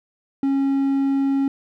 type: tone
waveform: triangle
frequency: 273.9 Hz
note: C#4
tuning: 21 cents flat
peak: -15 dBFS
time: 0.43-1.48 s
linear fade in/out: 2 ms
effects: none